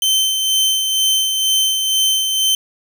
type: tone with tremolo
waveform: sawtooth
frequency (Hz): 3092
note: G7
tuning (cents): -24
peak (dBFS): -9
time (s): 0.02-2.55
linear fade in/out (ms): 2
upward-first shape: sine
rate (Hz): 2.1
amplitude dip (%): 40
effects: none